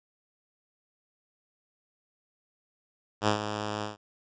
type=tone with ADSR envelope; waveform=5% pulse; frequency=105.4 Hz; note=G#2; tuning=26 cents sharp; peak=-10 dBFS; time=3.21-3.97 s; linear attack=66 ms; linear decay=100 ms; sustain=-10 dB; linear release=140 ms; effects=resampled to 16000 Hz